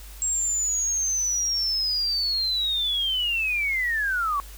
sine linear sweep, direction down, 7600 to 1100 Hz, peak -22 dBFS, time 0.22-4.4 s, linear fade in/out 0 ms, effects added 50 Hz sine -40 dBFS peak until 4.57 s + white hiss -47 dBFS RMS until 4.57 s

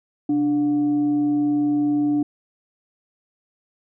sine tone with frequency modulation, 293.7 Hz, D4, in tune, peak -17 dBFS, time 0.29-2.23 s, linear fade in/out 5 ms, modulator 425 Hz, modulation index 0.23, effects none

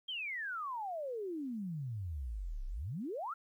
sine exponential two-way sweep, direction down then up, 3253 to 30.37 to 1424 Hz, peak -37 dBFS, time 0.08-3.34 s, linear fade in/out 10 ms, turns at 2.66 s, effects 12-bit

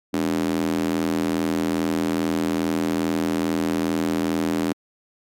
square tone with high-pass filter, 41.2 Hz, E1, in tune, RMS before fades -23 dBFS, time 0.13-4.73 s, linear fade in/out 10 ms, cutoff 260 Hz, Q 3.3, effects AAC 64 kbps

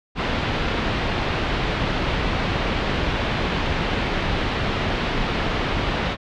pink low-pass noise, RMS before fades -23 dBFS, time 0.15-6.17 s, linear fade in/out 50 ms, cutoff 3700 Hz, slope 24 dB/octave, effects none

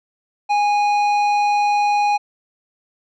sine tone with tanh clipping, 825 Hz, G#5, 12 cents flat, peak -16 dBFS, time 0.49-2.18 s, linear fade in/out 20 ms, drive 11 dB, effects none

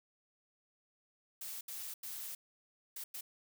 blue noise bursts at uneven times, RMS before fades -44 dBFS, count 5, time 1.41-1.61 / 1.68-1.94 / 2.03-2.35 / 2.96-3.04 / 3.14-3.21 s, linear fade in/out 5 ms, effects none

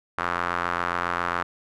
sawtooth tone with band-pass filter, 87.31 Hz, F2, in tune, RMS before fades -27 dBFS, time 0.18-1.43 s, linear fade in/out 5 ms, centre 1300 Hz, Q 2.7, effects none

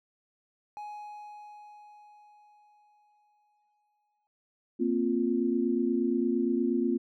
triangle tone with exponential decay, 836 Hz, G#5, 11 cents sharp, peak -35 dBFS, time 0.77-4.27 s, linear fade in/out 0 ms, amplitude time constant 760 ms
sine chord, Bb suspended second, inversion none, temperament equal, 233.1 / 261.6 / 349.2 Hz, Bb3 / C4 / F4, 0 / 0 / 0 cents, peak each -29 dBFS, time 4.79-6.98 s, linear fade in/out 20 ms
effects none

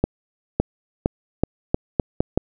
accelerating click train, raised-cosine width 2 ms, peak -3 dBFS, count 8, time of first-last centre 0.04-2.376 s, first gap 560 ms, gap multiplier 0.82, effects none

